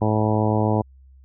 harmonic tone, 107.7 Hz, A2, 37 cents flat, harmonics 1 / 2 / 3 / 4 / 5 / 6 / 7 / 8 / 9, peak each -21 / -24 / -26 / -27 / -28 / -29 / -29 / -30 / -31 dBFS, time 0.01-0.82 s, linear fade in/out 10 ms, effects added 66 Hz sine -46 dBFS peak until 1.24 s

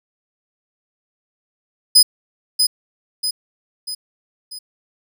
sawtooth tone with echo, 5010 Hz, D#8, 11 cents sharp, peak -4 dBFS, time 1.95-2.03 s, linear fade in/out 10 ms, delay 640 ms, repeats 4, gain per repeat -6 dB, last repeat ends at 4.59 s, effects none

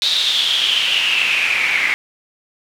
pink noise with band-pass filter sweep, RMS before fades -17 dBFS, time 0.02-1.94 s, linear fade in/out 0 ms, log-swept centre 3900 to 2100 Hz, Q 8, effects none

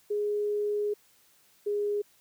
sine tone pair in turn, 415.3 / 412.2 Hz, G#4 / G#4, 0 / -13 cents, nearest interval unison, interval 13 cents, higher first, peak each -26 dBFS, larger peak neither, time 0.1-0.94 / 1.66-2.02 s, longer first, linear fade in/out 10 ms, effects white hiss -63 dBFS RMS until 2.2 s + high-pass 60 Hz 12 dB/octave

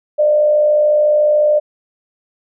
sine tone with frequency modulation, 600 Hz, D5, 37 cents sharp, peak -9 dBFS, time 0.18-1.6 s, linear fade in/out 20 ms, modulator 53.9 Hz, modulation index 0.33, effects none

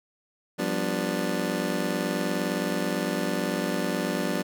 25% pulse chord, G dominant seventh, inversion third, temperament just, 176.4 / 196 / 245 / 294 Hz, F3 / G3 / B3 / D4, +18 / 0 / -14 / +2 cents, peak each -28 dBFS, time 0.58-4.43 s, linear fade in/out 20 ms, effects none

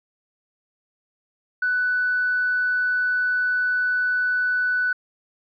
triangle tone with tanh clipping, 1490 Hz, F#6, 12 cents sharp, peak -19 dBFS, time 1.62-4.93 s, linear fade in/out 5 ms, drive 4 dB, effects resampled to 11025 Hz

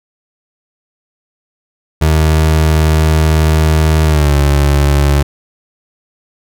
30% pulse tone with pitch glide, 78.2 to 71.3 Hz, D#2 to C#2, +9 to +49 cents, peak -5 dBFS, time 2.01-5.23 s, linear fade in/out 10 ms, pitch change -160 cents, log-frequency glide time 4.05-4.35 s, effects none

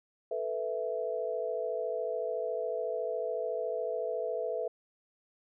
sine chord, A suspended second, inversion none, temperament equal, 440 / 493.9 / 659.3 Hz, A4 / B4 / E5, 0 / 0 / 0 cents, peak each -36 / -35 / -35 dBFS, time 0.31-4.68 s, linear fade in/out 5 ms, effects none

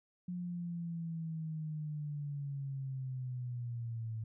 sine linear sweep, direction down, 179.3 to 110 Hz, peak -37 dBFS, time 0.28-4.24 s, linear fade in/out 5 ms, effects none

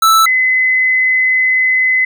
square / sine tone pair in turn, 1318.5 / 2031 Hz, E6 / B6, 0 / +48 cents, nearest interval perfect fifth, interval 748 cents, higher second, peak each -7 / -9 dBFS, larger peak first, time 0.02-0.26 / 0.26-2.05 s, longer second, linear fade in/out 5 ms, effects none

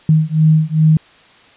sine beating tone pair, 155.56 / 158.06 Hz, D#3 / D#3, 0 / +28 cents, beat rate 2.5 Hz, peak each -12 dBFS, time 0.09-0.97 s, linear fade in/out 2 ms, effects white hiss -46 dBFS RMS until 1.56 s + resampled to 8000 Hz

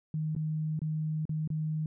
sine tone with dropouts, 155.56 Hz, D#3, in tune, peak -29 dBFS, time 0.14-1.86 s, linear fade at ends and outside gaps 2 ms, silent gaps 0.351-0.363 / 0.792-0.817 / 1.254-1.293 / 1.476-1.502 s, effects none

